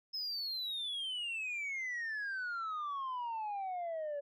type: exponential sweep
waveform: sine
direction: down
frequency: 5200 to 564 Hz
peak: -34 dBFS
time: 0.13-4.21 s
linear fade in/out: 20 ms
effects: tanh soft clip ceiling -35 dBFS